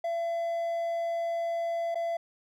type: tone with dropouts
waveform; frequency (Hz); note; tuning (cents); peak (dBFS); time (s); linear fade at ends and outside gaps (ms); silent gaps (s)
triangle; 675; E5; +41; -26; 0.04-2.17; 5; 1.946-1.954
effects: none